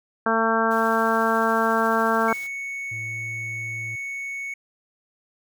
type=harmonic tone; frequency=225 Hz; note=A3; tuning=39 cents sharp; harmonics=1 / 2 / 3 / 4 / 5 / 6 / 7; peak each=-26 / -26 / -26 / -26 / -26 / -26 / -26 dBFS; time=0.26-2.33 s; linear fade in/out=2 ms
type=noise with tremolo; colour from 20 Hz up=white; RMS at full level=-44 dBFS; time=0.7-2.48 s; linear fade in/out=20 ms; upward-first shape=triangle; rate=14 Hz; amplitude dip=25%
type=tone; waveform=triangle; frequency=2217 Hz; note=C#7; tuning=in tune; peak=-27 dBFS; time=2.28-4.54 s; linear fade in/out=5 ms
type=tone with pitch glide; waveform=triangle; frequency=111.4 to 112.82 Hz; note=A2 to A2; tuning=+22 to +44 cents; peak=-33 dBFS; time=2.91-3.96 s; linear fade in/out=10 ms; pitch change=+22 cents; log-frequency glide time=3.04-3.19 s
effects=none